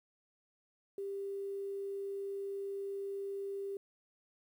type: tone with quantisation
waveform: sine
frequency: 395.9 Hz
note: G4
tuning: 17 cents sharp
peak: -37 dBFS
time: 0.98-3.77 s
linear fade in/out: 2 ms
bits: 11
effects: none